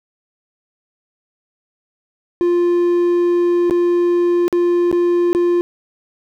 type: tone with dropouts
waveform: triangle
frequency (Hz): 349.4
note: F4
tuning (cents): +1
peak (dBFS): -10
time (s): 2.41-5.61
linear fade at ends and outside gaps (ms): 0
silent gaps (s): 3.698-3.709 / 4.48-4.527 / 4.914-4.927 / 5.33-5.349
effects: none